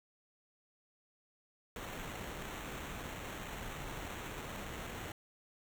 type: noise with sample-and-hold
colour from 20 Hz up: pink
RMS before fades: -44 dBFS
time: 1.76-5.12 s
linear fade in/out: 2 ms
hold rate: 4900 Hz
effects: none